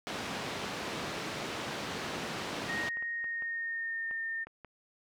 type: band-pass noise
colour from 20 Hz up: pink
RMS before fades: -38 dBFS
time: 0.07-2.89 s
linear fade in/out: 0 ms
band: 170 to 4700 Hz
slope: 12 dB/octave
type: clicks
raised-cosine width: 0.5 ms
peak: -33 dBFS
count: 9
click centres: 2.548 / 2.76 / 2.971 / 3.025 / 3.243 / 3.423 / 4.111 / 4.47 / 4.647 s
type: tone with pitch glide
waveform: sine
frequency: 1864.7 to 1816.9 Hz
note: A#6 to A#6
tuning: 0 to -45 cents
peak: -33 dBFS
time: 2.68-4.45 s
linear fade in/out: 20 ms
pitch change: -45 cents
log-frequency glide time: 3.12-4.17 s
effects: none